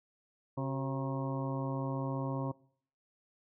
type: harmonic tone with a mistuned harmonic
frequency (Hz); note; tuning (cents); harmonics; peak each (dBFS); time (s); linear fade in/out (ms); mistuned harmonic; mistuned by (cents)
135; C#3; -45; 1 / 2 / 3 / 4 / 5 / 6 / 7 / 8; -35 / -38 / -45 / -41 / -47 / -52 / -43 / -46; 0.57-2.52; 10; 3; -91
effects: noise-tail reverb RT60 0.6 s tail -23 dB re dry